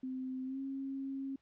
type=tone with pitch glide; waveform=sine; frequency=259.1 to 270.7 Hz; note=C4 to C#4; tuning=-17 to -41 cents; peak=-37 dBFS; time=0.03-1.36 s; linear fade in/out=5 ms; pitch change=+76 cents; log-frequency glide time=0.45-0.59 s; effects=pink hiss -75 dBFS RMS until 1.41 s + low-pass 4000 Hz 12 dB/octave